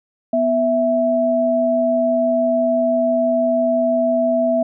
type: tone pair together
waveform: sine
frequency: 246.9 / 659.1 Hz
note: B3 / E5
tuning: 0 / 0 cents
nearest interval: octave + perfect fourth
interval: 1700 cents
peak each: -20 / -15 dBFS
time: 0.33-4.63 s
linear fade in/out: 5 ms
effects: none